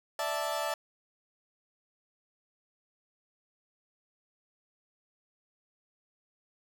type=chord; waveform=30% pulse; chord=D suspended second; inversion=none; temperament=equal; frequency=587.3 / 659.3 / 880 Hz; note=D5 / E5 / A5; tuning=0 / 0 / 0 cents; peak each=-33 / -32 / -33 dBFS; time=0.19-0.74 s; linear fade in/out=2 ms; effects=none